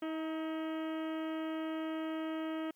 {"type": "harmonic tone with a mistuned harmonic", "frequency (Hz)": 318.3, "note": "D#4", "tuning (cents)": 39, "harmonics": [1, 2, 3, 4, 5, 6, 7, 8, 9, 10], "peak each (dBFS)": [-36, -43, -51, -48, -54, -54, -57, -59, -57, -57], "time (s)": [0.02, 2.71], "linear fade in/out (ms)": 5, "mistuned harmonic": 3, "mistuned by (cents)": -30, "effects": ["white hiss -74 dBFS RMS until 2.75 s"]}